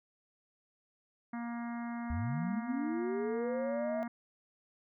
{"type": "harmonic tone", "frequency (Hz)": 235.8, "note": "A#3", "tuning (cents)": 20, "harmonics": [1, 3, 4, 5, 6, 7, 8, 9], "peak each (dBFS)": [-37, -47, -49, -51, -53, -54, -55, -56], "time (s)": [1.33, 4.08], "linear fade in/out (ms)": 5}
{"type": "linear sweep", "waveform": "sine", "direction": "up", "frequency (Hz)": [69.9, 659.3], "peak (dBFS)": -33, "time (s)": [2.1, 4.03], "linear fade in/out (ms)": 0}
{"effects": []}